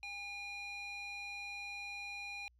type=tone with band-pass filter; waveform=square; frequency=810 Hz; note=G#5; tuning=43 cents flat; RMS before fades=-45 dBFS; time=0.03-2.48 s; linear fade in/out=0 ms; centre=2900 Hz; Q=6.8; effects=added 60 Hz sine -66 dBFS peak until 2.59 s